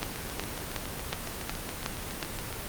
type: two click trains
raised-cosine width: 0.2 ms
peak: -12 / -19 dBFS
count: 7 / 19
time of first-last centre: 0.03-2.228 / 0.02-2.527 s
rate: 2.73 / 7.18 Hz
effects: pink hiss -37 dBFS RMS until 2.68 s + Opus 24 kbps